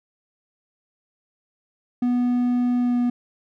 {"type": "tone with pitch glide", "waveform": "triangle", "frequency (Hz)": [245.4, 243.3], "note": ["B3", "B3"], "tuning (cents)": [-11, -26], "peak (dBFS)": -16, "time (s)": [2.02, 3.1], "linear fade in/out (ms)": 5, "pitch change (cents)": -15, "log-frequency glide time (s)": [2.79, 2.98], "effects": []}